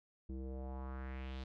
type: tone with low-pass filter sweep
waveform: square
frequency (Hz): 65.41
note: C2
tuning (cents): 0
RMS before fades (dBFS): -44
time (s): 0.29-1.44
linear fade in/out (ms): 5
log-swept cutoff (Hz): 300 to 4200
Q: 2.5
effects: none